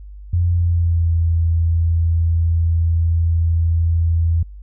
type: tone with pitch glide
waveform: sine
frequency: 87.2 to 83.21 Hz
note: F2 to E2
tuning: -2 to +17 cents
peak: -13 dBFS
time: 0.33-4.43 s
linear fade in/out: 5 ms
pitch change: -81 cents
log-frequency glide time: 0.49-1.13 s
effects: added 50 Hz sine -33 dBFS peak until 4.62 s